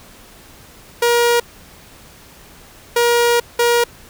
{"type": "tone bursts at uneven times", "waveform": "sawtooth", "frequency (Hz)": 475.2, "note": "A#4", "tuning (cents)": 33, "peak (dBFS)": -8, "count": 3, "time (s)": [[1.02, 1.4], [2.96, 3.4], [3.59, 3.84]], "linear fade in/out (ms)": 5, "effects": ["pink hiss -43 dBFS RMS until 4.09 s"]}